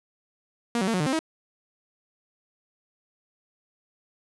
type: tone with pitch steps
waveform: sawtooth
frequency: 236.2 / 188.9 / 227.4 / 182.8 / 150.6 / 264.1 / 319.6 Hz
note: A#3 / F#3 / A#3 / F#3 / D3 / C4 / D#4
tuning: +23 / +36 / -43 / -21 / +44 / +16 / +47 cents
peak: -19 dBFS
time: 0.75-1.191 s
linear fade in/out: 2 ms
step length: 63 ms
effects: resampled to 24000 Hz + 9-bit